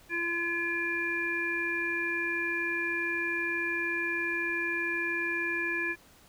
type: harmonic tone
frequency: 341.6 Hz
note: F4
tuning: 38 cents flat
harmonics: 1 / 3 / 5 / 7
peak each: -36 / -43 / -31 / -33 dBFS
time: 0.09-5.96 s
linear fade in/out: 50 ms
effects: pink hiss -58 dBFS RMS until 6.28 s